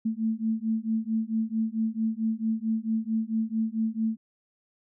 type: beating tone pair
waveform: sine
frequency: 220 / 224.5 Hz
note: A3 / A3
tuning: 0 / +35 cents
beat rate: 4.5 Hz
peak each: -28 dBFS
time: 0.05-4.17 s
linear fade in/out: 10 ms
effects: none